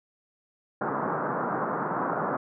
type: band-pass noise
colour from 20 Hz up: white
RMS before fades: -29 dBFS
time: 0.81-2.37 s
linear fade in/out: 5 ms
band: 130 to 1400 Hz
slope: 48 dB/octave
effects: none